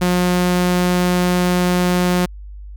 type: tone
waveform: sawtooth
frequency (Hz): 179.1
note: F3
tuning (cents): +44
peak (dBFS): -10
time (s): 0.01-2.26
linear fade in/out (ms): 10
effects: added 50 Hz sine -31 dBFS peak until 2.76 s